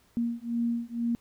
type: beating tone pair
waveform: sine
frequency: 233.7 / 235.8 Hz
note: A#3 / A#3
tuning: +5 / +20 cents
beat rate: 2.1 Hz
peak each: -30 dBFS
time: 0.17-1.15 s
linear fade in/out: 0 ms
effects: pink hiss -64 dBFS RMS until 1.2 s